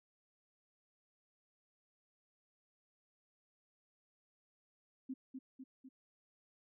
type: tone with echo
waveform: sine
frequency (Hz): 261.6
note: C4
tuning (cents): 0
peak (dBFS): -39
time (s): 5.09-5.14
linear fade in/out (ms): 10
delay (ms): 250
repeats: 3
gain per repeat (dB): -4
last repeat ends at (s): 5.89
effects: none